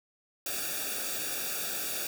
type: noise with comb filter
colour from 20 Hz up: white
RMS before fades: -34 dBFS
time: 0.46-2.07 s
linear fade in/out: 2 ms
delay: 0.97 ms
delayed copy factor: -0.85
effects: none